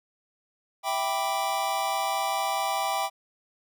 square chord, E minor seventh, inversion none, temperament equal, 659.3 / 784 / 987.8 / 1174.7 Hz, E5 / G5 / B5 / D6, 0 / 0 / 0 / 0 cents, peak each -34 / -29 / -33 / -34 dBFS, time 0.83-3.1 s, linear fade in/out 50 ms, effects none

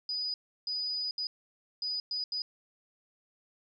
sine tone bursts at uneven times, 4957 Hz, D#8, 7 cents flat, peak -31 dBFS, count 6, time 0.09-0.34 / 0.67-1.11 / 1.18-1.27 / 1.82-2 / 2.11-2.24 / 2.32-2.42 s, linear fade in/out 2 ms, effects none

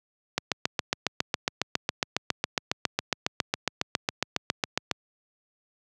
click train, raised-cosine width 0.2 ms, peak -6 dBFS, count 34, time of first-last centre 0.38-4.913 s, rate 7.28 Hz, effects high-pass 100 Hz 12 dB/octave

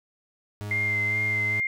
40% pulse tone with pitch glide, 103.83 to 105.46 Hz, G#2 to G#2, 0 to +27 cents, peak -31 dBFS, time 0.61-1.6 s, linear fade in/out 0 ms, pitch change +27 cents, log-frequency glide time 0.97-1.16 s
sine tone with vibrato, 2093 Hz, C7, in tune, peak -23 dBFS, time 0.71-1.67 s, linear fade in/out 2 ms, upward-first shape sine, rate 2.4 Hz, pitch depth 20 cents each way
effects none

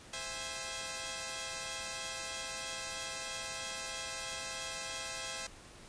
5% pulse chord, C augmented, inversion none, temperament equal with one note detuned, 523.3 / 659.3 / 824.9 Hz, C5 / E5 / G#5, 0 / 0 / -12 cents, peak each -32 dBFS, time 0.13-5.47 s, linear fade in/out 5 ms, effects pink hiss -54 dBFS RMS until 5.88 s + resampled to 22050 Hz

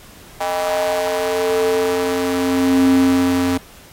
square tone with high-pass filter sweep, 88.9 Hz, F2, 31 cents sharp, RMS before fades -17 dBFS, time 0.4-3.58 s, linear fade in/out 10 ms, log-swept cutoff 730 to 200 Hz, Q 4.7, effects pink hiss -43 dBFS RMS until 3.92 s + AAC 48 kbps

